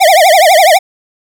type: tone with vibrato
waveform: square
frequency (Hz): 690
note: F5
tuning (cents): -21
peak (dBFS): -4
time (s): 0-0.79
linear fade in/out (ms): 20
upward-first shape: triangle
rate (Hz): 12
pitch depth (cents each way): 270
effects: none